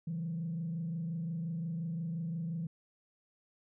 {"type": "tone with frequency modulation", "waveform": "sine", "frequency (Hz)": 165.7, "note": "E3", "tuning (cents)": 9, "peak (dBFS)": -33, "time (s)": [0.07, 2.67], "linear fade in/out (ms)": 5, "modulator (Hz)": 25.7, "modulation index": 0.5, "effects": ["tanh soft clip ceiling -30 dBFS"]}